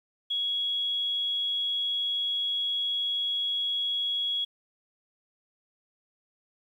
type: tone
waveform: sine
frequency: 3333 Hz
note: G#7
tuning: 5 cents sharp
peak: -26 dBFS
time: 0.3-4.45 s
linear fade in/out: 10 ms
effects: 10-bit